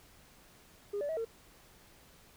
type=tone with pitch steps; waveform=sine; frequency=407.8 / 579 / 641 / 454.5 Hz; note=G#4 / D5 / E5 / A#4; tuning=-32 / -25 / -49 / -44 cents; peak=-31 dBFS; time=0.93-1.25 s; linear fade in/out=10 ms; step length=80 ms; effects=tanh soft clip ceiling -30 dBFS + pink hiss -60 dBFS RMS until 2.36 s